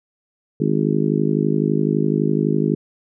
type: harmonic tone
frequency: 51.91 Hz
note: G#1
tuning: in tune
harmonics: 3 / 4 / 5 / 6 / 7 / 8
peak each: -21 / -22 / -23 / -24 / -24 / -25 dBFS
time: 0.6-2.75 s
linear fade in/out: 5 ms
effects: none